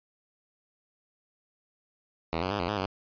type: tone with pitch steps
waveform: 5% pulse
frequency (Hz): 82.1 / 92.7 / 102.3 / 87.4 / 104.5 / 94.7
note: E2 / F#2 / G#2 / F2 / G#2 / F#2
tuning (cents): -6 / +4 / -26 / +2 / +11 / +41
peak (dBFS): -17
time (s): 2.33-2.858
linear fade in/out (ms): 0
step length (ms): 88
effects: resampled to 11025 Hz